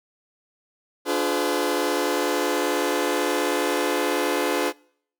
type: chord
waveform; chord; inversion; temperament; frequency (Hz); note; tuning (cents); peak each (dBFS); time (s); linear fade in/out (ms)
sawtooth; D diminished seventh; none; just; 293.7 / 352.4 / 422.9 / 507.5; D4 / F4 / Ab4 / Cb5; 0 / +16 / +31 / +47; -23; 1.05-4.73; 50
effects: noise-tail reverb RT60 0.6 s tail -24 dB re dry